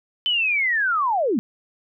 sine linear sweep, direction down, 3067 to 193.6 Hz, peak -18 dBFS, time 0.26-1.39 s, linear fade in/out 0 ms, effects none

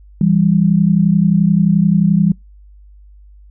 sine tone pair together, 166.4 / 197.88 Hz, E3 / G3, +17 / +17 cents, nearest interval minor third, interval 300 cents, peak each -12 dBFS, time 0.21-2.32 s, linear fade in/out 2 ms, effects noise-tail reverb RT60 0.2 s tail -26 dB re dry + added 50 Hz sine -39 dBFS peak until 3.5 s

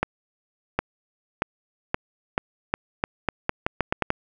accelerating click train, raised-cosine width 0.5 ms, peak -6 dBFS, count 14, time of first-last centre 0.03-4.104 s, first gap 760 ms, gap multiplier 0.83, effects none

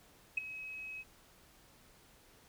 sine tone with ADSR envelope, 2553 Hz, D#7, 44 cents sharp, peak -26 dBFS, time 0.37-1.04 s, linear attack 7 ms, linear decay 13 ms, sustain -16 dB, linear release 37 ms, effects tanh soft clip ceiling -23 dBFS + pink hiss -63 dBFS RMS until 2.48 s

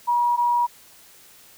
sine tone pair in turn, 960 / 960 Hz, B5 / B5, -49 / -49 cents, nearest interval unison, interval 0 cents, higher neither, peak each -17 dBFS, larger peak neither, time 0.07-0.37 / 0.37-0.67 s, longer neither, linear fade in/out 20 ms, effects white hiss -50 dBFS RMS until 1.57 s

